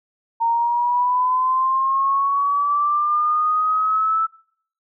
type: linear sweep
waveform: sine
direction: up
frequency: 918 to 1319 Hz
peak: -16 dBFS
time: 0.4-4.27 s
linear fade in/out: 20 ms
effects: noise-tail reverb RT60 0.6 s tail -23 dB re dry